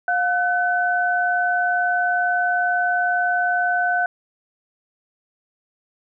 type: tone pair together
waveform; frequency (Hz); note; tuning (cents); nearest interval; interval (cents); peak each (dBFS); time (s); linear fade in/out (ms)
sine; 712.2 / 1510; F5 / F#6; +34 / +35; octave + minor second; 1301; -20; 0.08-4.06; 2
effects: none